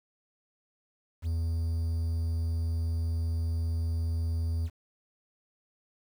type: tone with quantisation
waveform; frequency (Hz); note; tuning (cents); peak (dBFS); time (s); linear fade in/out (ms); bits
triangle; 82.6; E2; +4; -25; 1.22-4.7; 50; 9
effects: none